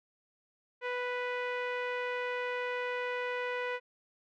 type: tone with low-pass filter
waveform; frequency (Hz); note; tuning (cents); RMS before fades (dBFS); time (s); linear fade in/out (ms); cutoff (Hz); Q
sawtooth; 493.9; B4; 0; -35; 0.81-3.8; 50; 2200; 2.4
effects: none